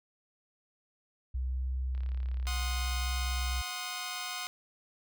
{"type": "tone with vibrato", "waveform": "sine", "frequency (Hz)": 63.7, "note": "C2", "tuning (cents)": -46, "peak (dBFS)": -30, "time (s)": [1.34, 3.62], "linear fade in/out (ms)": 10, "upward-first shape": "triangle", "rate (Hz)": 0.66, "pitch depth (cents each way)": 24}
{"type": "click train", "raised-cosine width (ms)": 0.3, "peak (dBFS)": -38, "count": 35, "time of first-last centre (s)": [1.95, 2.905], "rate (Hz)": 35.6}
{"type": "chord", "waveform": "10% pulse", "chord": "C diminished", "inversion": "second", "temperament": "equal with one note detuned", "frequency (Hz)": [729.4, 1046.5, 1244.5], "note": ["Gb5", "C6", "Eb6"], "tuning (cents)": [-25, 0, 0], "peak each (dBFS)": -32, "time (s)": [2.47, 4.47], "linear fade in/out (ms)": 0}
{"effects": []}